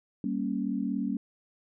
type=chord; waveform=sine; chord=G diminished; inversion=none; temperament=equal; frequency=196 / 233.1 / 277.2 Hz; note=G3 / Bb3 / Db4; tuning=0 / 0 / 0 cents; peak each=-32 dBFS; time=0.24-1.17 s; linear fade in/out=2 ms; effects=none